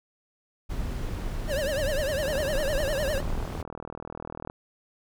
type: noise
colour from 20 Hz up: brown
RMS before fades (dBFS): -31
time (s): 0.69-3.63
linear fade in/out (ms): 20
type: tone with vibrato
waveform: square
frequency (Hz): 574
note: D5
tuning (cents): -40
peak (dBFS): -27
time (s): 1.47-3.22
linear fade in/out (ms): 50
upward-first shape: triangle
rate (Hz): 9.9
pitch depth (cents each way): 180
type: click train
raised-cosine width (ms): 1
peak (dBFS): -22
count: 92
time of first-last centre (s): 2.23-4.499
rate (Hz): 40.1
effects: none